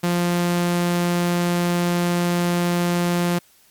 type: tone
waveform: sawtooth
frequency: 174.61 Hz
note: F3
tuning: in tune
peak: -14 dBFS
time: 0.03-3.39 s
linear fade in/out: 10 ms
effects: white hiss -55 dBFS RMS until 3.7 s + MP3 96 kbps